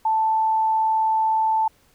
sine tone, 881 Hz, A5, 2 cents sharp, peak -17 dBFS, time 0.05-1.68 s, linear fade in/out 5 ms, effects pink hiss -59 dBFS RMS until 1.94 s

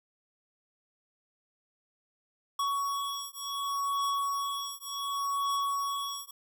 square beating tone pair, 1119 / 1119.68 Hz, C#6 / C#6, +16 / +17 cents, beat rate 0.68 Hz, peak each -34 / -34 dBFS, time 2.59-6.31 s, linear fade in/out 5 ms, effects none

